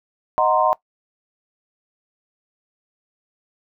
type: chord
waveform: sine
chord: C half-diminished seventh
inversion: first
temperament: equal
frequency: 622.3 / 740 / 932.3 / 1046.5 Hz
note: Eb5 / Gb5 / Bb5 / C6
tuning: 0 / 0 / 0 / 0 cents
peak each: -20 dBFS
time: 0.38-0.73 s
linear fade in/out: 0 ms
effects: noise-tail reverb RT60 0.1 s tail -19 dB re dry